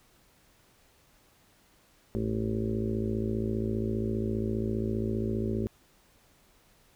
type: harmonic tone with a mistuned harmonic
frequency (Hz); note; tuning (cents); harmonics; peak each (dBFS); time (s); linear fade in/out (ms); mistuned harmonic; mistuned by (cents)
55; A1; 0; 1 / 2 / 4 / 5 / 6 / 7 / 8 / 9 / 10; -38 / -33 / -32 / -43 / -38 / -34 / -42 / -48 / -46; 2.15-5.67; 0; 1; -25
effects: pink hiss -63 dBFS RMS until 6.95 s